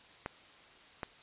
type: clicks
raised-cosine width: 0.5 ms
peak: -21 dBFS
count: 2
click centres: 0.261 / 1.032 s
effects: white hiss -57 dBFS RMS until 1.22 s + resampled to 8000 Hz